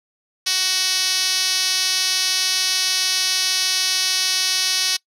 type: tone with band-pass filter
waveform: 5% pulse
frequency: 373.3 Hz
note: F#4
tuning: 15 cents sharp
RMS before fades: -20 dBFS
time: 0.46-4.97 s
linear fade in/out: 10 ms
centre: 6100 Hz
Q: 2.1
effects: noise-tail reverb RT60 0.1 s tail -23 dB re dry